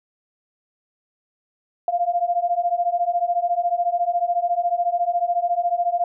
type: beating tone pair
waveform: sine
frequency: 690 / 704 Hz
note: F5 / F5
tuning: -21 / +14 cents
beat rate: 14 Hz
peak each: -22 / -21 dBFS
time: 1.88-6.04 s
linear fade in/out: 2 ms
effects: none